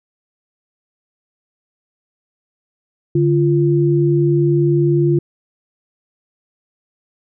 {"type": "tone pair together", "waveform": "sine", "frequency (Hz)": [145, 344.9], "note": ["D3", "F4"], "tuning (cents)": [-22, -22], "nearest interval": "octave + minor third", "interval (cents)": 1500, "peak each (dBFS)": -14, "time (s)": [3.15, 5.19], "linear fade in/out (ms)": 5, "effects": []}